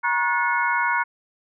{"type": "tone cluster", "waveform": "sine", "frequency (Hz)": [950, 1090, 1457, 1740, 2181], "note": ["A#5", "C#6", "F#6", "A6", "C#7"], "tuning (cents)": [33, -29, -27, -20, -29], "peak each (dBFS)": [-23, -28, -23, -31, -28], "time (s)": [0.03, 1.04], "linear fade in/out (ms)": 20, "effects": []}